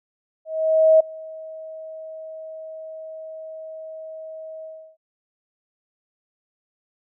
sine tone with ADSR envelope, 636 Hz, D#5, 38 cents sharp, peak -9 dBFS, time 0.45-4.97 s, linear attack 550 ms, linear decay 8 ms, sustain -24 dB, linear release 330 ms, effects none

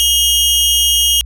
sawtooth tone pair together, 2877 / 3229 Hz, F#7 / G#7, -49 / -49 cents, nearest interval major second, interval 200 cents, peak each -10 dBFS, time 0-1.21 s, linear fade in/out 0 ms, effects added 60 Hz sine -25 dBFS peak until 1.25 s

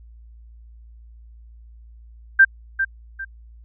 sine tone with echo, 1574 Hz, G6, 7 cents sharp, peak -7 dBFS, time 2.39-2.45 s, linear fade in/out 10 ms, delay 400 ms, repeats 2, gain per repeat -10 dB, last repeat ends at 3.25 s, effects added 57 Hz sine -42 dBFS peak until 3.64 s

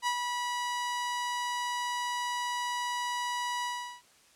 sawtooth tone with ADSR envelope, 975 Hz, B5, 23 cents flat, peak -22 dBFS, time 0.02-4.02 s, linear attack 50 ms, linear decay 73 ms, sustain -5 dB, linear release 380 ms, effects white hiss -61 dBFS RMS until 4.35 s + low-pass 9000 Hz 12 dB/octave

